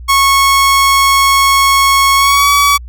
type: tone with pitch glide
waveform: sawtooth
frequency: 1100 to 1138.1 Hz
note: C#6 to C#6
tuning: -14 to +45 cents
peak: -3 dBFS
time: 0.08-2.78 s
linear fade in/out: 20 ms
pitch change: +59 cents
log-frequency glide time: 2.16-2.5 s
effects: added 60 Hz sine -26 dBFS peak until 2.88 s